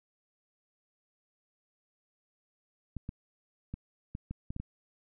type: clicks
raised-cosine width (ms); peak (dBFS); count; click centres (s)
5; -25; 8; 2.967 / 3.091 / 3.74 / 4.151 / 4.31 / 4.505 / 4.564 / 4.6
effects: none